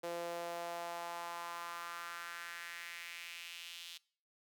sawtooth tone with high-pass filter sweep, 171.2 Hz, F3, 34 cents flat, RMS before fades -45 dBFS, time 0.03-3.98 s, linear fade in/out 10 ms, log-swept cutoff 480 to 3400 Hz, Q 2.7, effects noise-tail reverb RT60 0.5 s tail -23 dB re dry

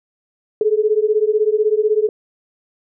sine beating tone pair, 420 / 436 Hz, G#4 / A4, +19 / -16 cents, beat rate 16 Hz, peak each -16 dBFS, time 0.61-2.09 s, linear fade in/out 2 ms, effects none

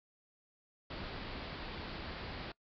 pink low-pass noise, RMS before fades -44 dBFS, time 0.9-2.52 s, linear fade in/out 5 ms, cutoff 4900 Hz, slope 96 dB/octave, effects noise-tail reverb RT60 0.1 s tail -23 dB re dry

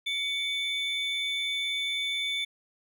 triangle tone pair together, 2248 / 3521 Hz, C#7 / A7, +24 / 0 cents, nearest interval minor sixth, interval 776 cents, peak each -31 / -28 dBFS, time 0.06-2.45 s, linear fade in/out 10 ms, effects none

